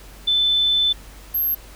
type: tone pair in turn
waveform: sine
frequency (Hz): 3520 / 12522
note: A7 / G9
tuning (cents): 0 / -3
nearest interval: octave + minor seventh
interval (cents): 2197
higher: second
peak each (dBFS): -15 / -18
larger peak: first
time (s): 0.27-0.93 / 1.34-1.55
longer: first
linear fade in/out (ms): 10
effects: added 48 Hz sine -41 dBFS peak until 1.75 s + pink hiss -45 dBFS RMS until 1.75 s